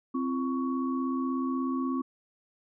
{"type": "tone cluster", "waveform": "sine", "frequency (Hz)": [261.5, 338, 1117], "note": ["C4", "E4", "C#6"], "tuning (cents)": [-1, 43, 13], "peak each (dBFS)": [-28, -36, -36], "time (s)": [0.14, 2.02], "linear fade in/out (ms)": 10, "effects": []}